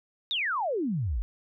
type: exponential sweep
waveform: sine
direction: down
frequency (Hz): 3859 to 45.6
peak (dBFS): -26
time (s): 0.31-1.22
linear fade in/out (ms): 0
effects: none